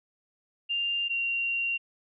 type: tone pair in turn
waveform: sine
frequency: 2794 / 2760 Hz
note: F7 / F7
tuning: 0 / -21 cents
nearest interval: unison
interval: 21 cents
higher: first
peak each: -26 dBFS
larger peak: neither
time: 0.69-1.09 / 1.09-1.78 s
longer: second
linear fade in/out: 20 ms
effects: none